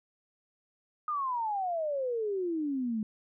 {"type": "exponential sweep", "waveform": "sine", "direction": "down", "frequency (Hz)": [1244.5, 209.7], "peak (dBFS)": -29, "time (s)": [1.08, 3.03], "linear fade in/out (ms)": 2, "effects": []}